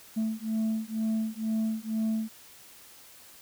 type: beating tone pair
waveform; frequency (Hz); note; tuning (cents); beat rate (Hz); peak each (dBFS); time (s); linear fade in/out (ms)
sine; 219.4 / 221.5; A3 / A3; -5 / +12; 2.1; -28; 0.16-2.29; 20
effects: tanh soft clip ceiling -24 dBFS + white hiss -52 dBFS RMS until 3.41 s